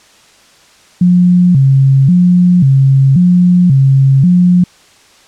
sine tone with vibrato, 155.5 Hz, D#3, 1 cent flat, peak -4 dBFS, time 1.01-4.64 s, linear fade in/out 5 ms, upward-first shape square, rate 0.93 Hz, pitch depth 240 cents each way, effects white hiss -44 dBFS RMS until 5.27 s + low-pass 7000 Hz 12 dB/octave

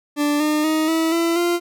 40% pulse tone with pitch steps, 293.1 / 303.1 / 313.4 / 324.1 / 335.1 / 346.5 Hz, D4 / D#4 / D#4 / E4 / E4 / F4, -3 / -45 / +13 / -29 / +29 / -14 cents, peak -16 dBFS, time 0.16-1.6 s, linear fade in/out 50 ms, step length 240 ms, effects none

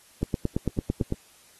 click train, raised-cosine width 3 ms, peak -11 dBFS, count 9, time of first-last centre 0.23-1.124 s, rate 8.95 Hz, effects white hiss -56 dBFS RMS until 1.59 s + AAC 32 kbps

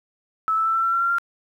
sine tone with pitch steps, 1305 / 1316.4 / 1327.8 / 1339.4 / 1351 / 1362.8 / 1374.6 / 1386.6 Hz, E6 / E6 / E6 / E6 / E6 / F6 / F6 / F6, -18 / -3 / +12 / +27 / +42 / -43 / -28 / -13 cents, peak -18 dBFS, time 0.48-1.184 s, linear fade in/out 0 ms, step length 88 ms, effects 9-bit

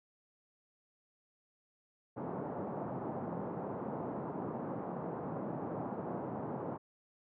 pink band-pass noise, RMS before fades -40 dBFS, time 2.16-6.78 s, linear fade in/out 20 ms, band 140 to 980 Hz, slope 24 dB/octave, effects none

